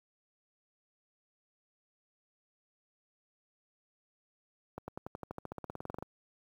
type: accelerating click train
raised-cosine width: 1 ms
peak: -26 dBFS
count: 20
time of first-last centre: 4.78-6.025 s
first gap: 100 ms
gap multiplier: 0.95
effects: high-pass 60 Hz 12 dB/octave + 10-bit

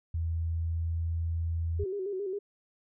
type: tone with pitch glide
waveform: sine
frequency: 82.4 to 83.02 Hz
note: E2 to E2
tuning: 0 to +13 cents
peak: -28 dBFS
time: 0.14-1.84 s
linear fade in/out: 5 ms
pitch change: +13 cents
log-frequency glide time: 0.35-1.09 s
type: tone with vibrato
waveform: sine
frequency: 390 Hz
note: G4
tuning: 9 cents flat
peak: -31 dBFS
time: 1.79-2.39 s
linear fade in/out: 10 ms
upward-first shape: square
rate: 7.4 Hz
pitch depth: 71 cents each way
effects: none

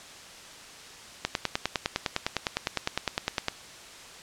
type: click train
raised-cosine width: 0.2 ms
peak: -8 dBFS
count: 23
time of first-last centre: 1.25-3.484 s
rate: 9.85 Hz
effects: white hiss -46 dBFS RMS until 4.22 s + low-pass 7000 Hz 12 dB/octave

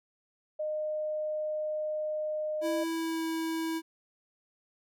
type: tone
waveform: sine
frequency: 613 Hz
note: D#5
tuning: 26 cents flat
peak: -30 dBFS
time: 0.59-2.84 s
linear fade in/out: 10 ms
type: tone with pitch glide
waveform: square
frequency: 329.6 to 325.1 Hz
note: E4 to E4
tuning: 0 to -24 cents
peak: -31 dBFS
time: 2.61-3.82 s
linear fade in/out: 50 ms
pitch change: -24 cents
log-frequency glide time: 2.8-3.25 s
effects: none

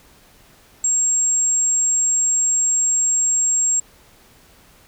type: tone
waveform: sine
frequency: 7540 Hz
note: A#8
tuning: 19 cents sharp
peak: -15 dBFS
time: 0.84-3.8 s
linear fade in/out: 5 ms
effects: pink hiss -51 dBFS RMS until 4.87 s

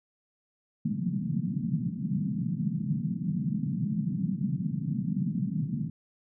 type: band-pass noise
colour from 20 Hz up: white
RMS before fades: -30 dBFS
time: 0.85-5.9 s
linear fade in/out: 10 ms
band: 130 to 220 Hz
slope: 48 dB/octave
effects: none

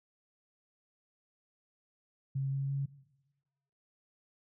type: tone with pitch steps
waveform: sine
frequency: 135.8 / 137.14 / 138.49 Hz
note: C#3 / C#3 / C#3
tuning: -35 / -18 / -1 cents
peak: -30 dBFS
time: 2.35-2.86 s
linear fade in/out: 10 ms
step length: 170 ms
effects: noise-tail reverb RT60 1.0 s tail -18 dB re dry

